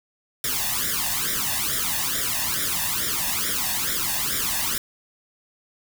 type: noise with flanger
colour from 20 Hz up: white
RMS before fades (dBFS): -25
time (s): 0.44-4.78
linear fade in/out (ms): 2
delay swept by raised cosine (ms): 0.55 to 1.14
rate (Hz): 2.3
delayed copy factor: +1
effects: none